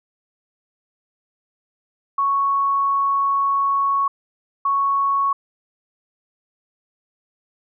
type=tone bursts at uneven times; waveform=sine; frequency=1108.7 Hz; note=C#6; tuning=in tune; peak=-16 dBFS; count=2; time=2.18-4.08 / 4.65-5.33 s; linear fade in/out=5 ms; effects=none